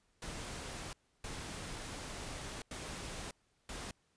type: noise bursts at uneven times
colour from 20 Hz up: pink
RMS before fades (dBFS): -44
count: 4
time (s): 0.22-0.93 / 1.24-2.62 / 2.71-3.31 / 3.69-3.91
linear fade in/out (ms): 2
effects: pink hiss -75 dBFS RMS until 4.16 s + resampled to 22050 Hz